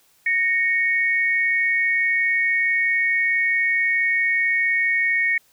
sine tone pair together, 1861.6 / 2217 Hz, A#6 / C#7, -3 / 0 cents, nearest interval minor third, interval 303 cents, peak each -20 dBFS, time 0.26-5.38 s, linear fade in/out 5 ms, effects white hiss -59 dBFS RMS until 5.52 s

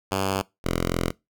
5% pulse tone pair in turn, 96.5 / 43.07 Hz, G2 / F1, -27 / -23 cents, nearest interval octave + major second, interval 1396 cents, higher first, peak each -12 dBFS, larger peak neither, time 0.11-0.42 / 0.64-1.11 s, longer second, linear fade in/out 10 ms, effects noise-tail reverb RT60 0.2 s tail -21 dB re dry

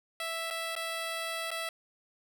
10% pulse tone with dropouts, 659.3 Hz, E5, in tune, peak -25 dBFS, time 0.2-1.69 s, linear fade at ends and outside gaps 2 ms, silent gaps 0.503-0.508 / 0.753-0.763 / 1.506-1.514 s, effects none

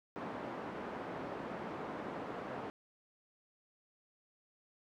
pink band-pass noise, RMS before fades -43 dBFS, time 0.16-2.7 s, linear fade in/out 0 ms, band 230 to 1200 Hz, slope 12 dB/octave, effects none

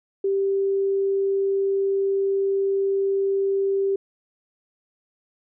sine tone, 392 Hz, G4, in tune, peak -19 dBFS, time 0.24-3.96 s, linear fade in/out 5 ms, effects none

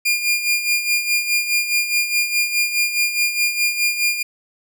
sawtooth tone with tremolo, 2412 Hz, D7, 46 cents sharp, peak -11 dBFS, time 0.05-4.23 s, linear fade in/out 10 ms, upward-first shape sine, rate 4.8 Hz, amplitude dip 65%, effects none

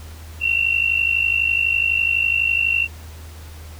sine tone pair together, 2695 / 2747 Hz, E7 / F7, +38 / -29 cents, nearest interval unison, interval 33 cents, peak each -20 / -18 dBFS, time 0.4-2.88 s, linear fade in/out 50 ms, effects added 79 Hz sine -35 dBFS peak until 3.79 s + pink hiss -44 dBFS RMS until 3.79 s

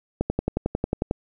click train, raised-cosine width 2 ms, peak -9 dBFS, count 11, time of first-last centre 0.21-1.111 s, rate 11.1 Hz, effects none

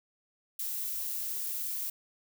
violet noise, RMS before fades -35 dBFS, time 0.59-1.9 s, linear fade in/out 5 ms, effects none

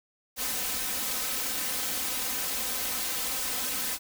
white noise with comb filter, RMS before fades -31 dBFS, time 0.36-3.99 s, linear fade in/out 50 ms, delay 3.9 ms, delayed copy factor +0.85, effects none

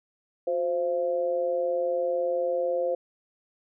sine tone with amplitude modulation, 522 Hz, C5, 4 cents flat, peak -20 dBFS, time 0.47-2.95 s, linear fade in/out 5 ms, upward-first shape sine, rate 162 Hz, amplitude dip 80%, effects none

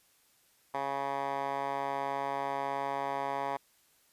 10% pulse tone with band-pass filter, 138.59 Hz, C#3, in tune, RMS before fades -34 dBFS, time 0.74-3.57 s, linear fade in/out 5 ms, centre 1000 Hz, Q 2.2, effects white hiss -67 dBFS RMS until 4.12 s + resampled to 32000 Hz

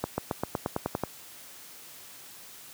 accelerating click train, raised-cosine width 1 ms, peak -13 dBFS, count 10, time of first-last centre 0.04-1.036 s, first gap 140 ms, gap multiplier 0.94, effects white hiss -48 dBFS RMS until 2.73 s + high-pass 80 Hz 12 dB/octave

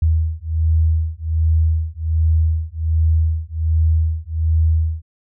sine beating tone pair, 79.5 / 80.8 Hz, D#2 / E2, +38 / -34 cents, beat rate 1.3 Hz, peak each -17 dBFS, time 0.02-5.02 s, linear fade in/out 5 ms, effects none

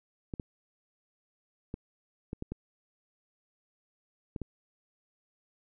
clicks, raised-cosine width 3 ms, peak -23 dBFS, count 8, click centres 0.338 / 0.398 / 1.741 / 2.331 / 2.424 / 2.52 / 4.362 / 4.417 s, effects none

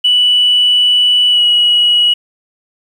sine tone with pitch glide, 2960 to 2916 Hz, F#7 to F#7, 0 to -26 cents, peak -6 dBFS, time 0.04-2.14 s, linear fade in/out 10 ms, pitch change -26 cents, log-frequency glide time 1.3-1.42 s, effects tanh soft clip ceiling -2 dBFS + 7-bit

